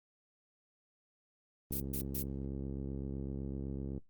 click train, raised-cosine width 3 ms, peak -28 dBFS, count 155, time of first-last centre 1.71-3.978 s, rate 67.9 Hz
violet noise bursts, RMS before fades -38 dBFS, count 3, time 1.72-2.226 s, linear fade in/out 5 ms, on 82 ms, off 130 ms
effects noise-tail reverb RT60 0.1 s tail -22 dB re dry + Opus 24 kbps

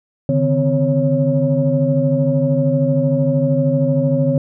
sine tone cluster, 140.2 / 153.2 / 256.4 / 551 Hz, C#3 / D#3 / C4 / C#5, +20 / -27 / -35 / -11 cents, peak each -18 dBFS, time 0.29-4.38 s, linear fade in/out 2 ms, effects tanh soft clip ceiling -3 dBFS

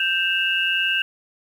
sine tone cluster, 1566 / 2675 / 2857 Hz, G6 / E7 / F7, -2 / +25 / +39 cents, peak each -23 dBFS, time 0-1.02 s, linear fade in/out 2 ms, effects 8-bit

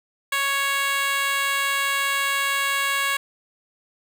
10% pulse tone with high-pass filter, 554.4 Hz, C#5, in tune, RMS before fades -23 dBFS, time 0.32-3.17 s, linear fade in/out 5 ms, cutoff 1200 Hz, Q 1.2, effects none

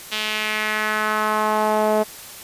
sawtooth tone with band-pass filter sweep, 214.5 Hz, A3, 44 cents flat, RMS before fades -21 dBFS, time 0.11-2.04 s, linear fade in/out 20 ms, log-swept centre 3300 to 610 Hz, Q 2.1, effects white hiss -38 dBFS RMS until 2.43 s + resampled to 32000 Hz

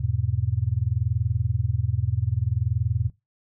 sine chord, E major, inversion none, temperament just, 82.41 / 103.01 / 123.61 Hz, E2 / G#2 / B2, 0 / -14 / +2 cents, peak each -28 / -25 / -26 dBFS, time 0-3.1 s, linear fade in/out 10 ms, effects noise-tail reverb RT60 0.2 s tail -19 dB re dry

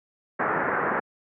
white low-pass noise, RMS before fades -25 dBFS, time 0.39-1 s, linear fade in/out 10 ms, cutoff 1800 Hz, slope 48 dB/octave, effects high-pass 200 Hz 12 dB/octave

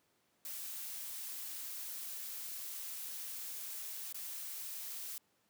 blue noise with dropouts, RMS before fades -44 dBFS, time 0.45-5.18 s, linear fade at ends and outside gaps 1 ms, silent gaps 4.126-4.144 s, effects pink hiss -75 dBFS RMS until 5.49 s + high-pass 150 Hz 12 dB/octave

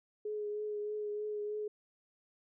sine tone with vibrato, 420 Hz, G#4, 19 cents sharp, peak -35 dBFS, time 0.25-1.68 s, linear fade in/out 5 ms, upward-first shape triangle, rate 3.2 Hz, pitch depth 23 cents each way, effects none

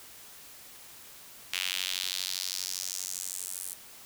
sawtooth tone with high-pass filter sweep, 92.5 Hz, F#2, in tune, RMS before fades -35 dBFS, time 1.53-3.74 s, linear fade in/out 5 ms, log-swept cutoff 2700 to 9700 Hz, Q 2.2, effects white hiss -50 dBFS RMS until 4.05 s

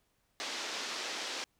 white band-pass noise, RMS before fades -39 dBFS, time 0.4-1.44 s, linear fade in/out 0 ms, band 250 to 5700 Hz, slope 24 dB/octave, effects pink hiss -75 dBFS RMS until 1.59 s

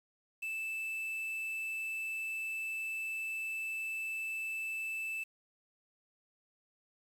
triangle tone with quantisation, 2637 Hz, E7, in tune, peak -34 dBFS, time 0.42-5.24 s, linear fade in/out 10 ms, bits 9, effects none

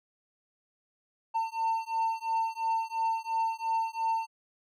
triangle beating tone pair, 900 / 902.9 Hz, A5 / A5, +39 / +44 cents, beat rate 2.9 Hz, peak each -29 dBFS, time 1.34-4.27 s, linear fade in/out 20 ms, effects none

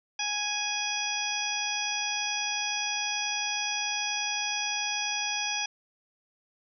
harmonic tone, 830.6 Hz, G#5, in tune, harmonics 1 / 2 / 3 / 4 / 6 / 7, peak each -36 / -39 / -33 / -35 / -36 / -35 dBFS, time 0.19-5.66 s, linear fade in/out 5 ms, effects none

